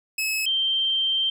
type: tone pair in turn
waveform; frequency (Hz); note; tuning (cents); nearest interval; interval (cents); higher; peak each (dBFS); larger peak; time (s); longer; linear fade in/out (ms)
sawtooth / sine; 2582 / 3141; E7 / G7; -37 / +3; minor third; 340; second; -20; neither; 0.18-0.46 / 0.46-1.3; second; 5
effects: none